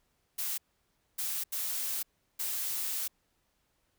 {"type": "noise bursts at uneven times", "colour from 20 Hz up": "blue", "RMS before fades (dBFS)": -34, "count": 4, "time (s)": [[0.38, 0.58], [1.18, 1.44], [1.52, 2.03], [2.39, 3.08]], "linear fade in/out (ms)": 10, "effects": ["pink hiss -75 dBFS RMS until 3.98 s"]}